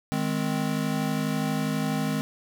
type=chord; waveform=square; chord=Ab major; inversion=second; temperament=equal with one note detuned; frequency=155.56 / 207.7 / 260 Hz; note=Eb3 / Ab3 / C4; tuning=0 / 0 / -11 cents; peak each=-30 dBFS; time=0.12-2.21 s; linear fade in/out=0 ms; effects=none